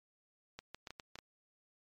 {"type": "clicks", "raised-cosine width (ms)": 0.2, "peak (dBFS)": -28, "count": 7, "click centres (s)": [0.59, 0.746, 0.872, 0.906, 0.998, 1.156, 1.188], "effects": ["MP3 64 kbps"]}